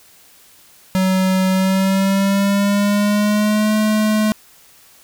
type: tone with pitch glide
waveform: square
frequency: 187.8 to 214.5 Hz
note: F#3 to A3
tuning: +26 to -44 cents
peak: -14 dBFS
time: 0.95-4.32 s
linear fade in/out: 0 ms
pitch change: +230 cents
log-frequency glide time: 1.49-3.75 s
effects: white hiss -48 dBFS RMS until 5.03 s